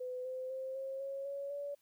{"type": "tone with pitch steps", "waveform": "sine", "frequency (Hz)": [504, 514.6, 525.4, 536.4, 547.7, 559.2, 571], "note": ["B4", "C5", "C5", "C5", "C#5", "C#5", "D5"], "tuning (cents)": [35, -29, 7, 43, -21, 15, -49], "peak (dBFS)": -38, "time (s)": [0, 1.75], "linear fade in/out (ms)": 10, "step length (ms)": 250, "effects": ["white hiss -75 dBFS RMS until 1.81 s"]}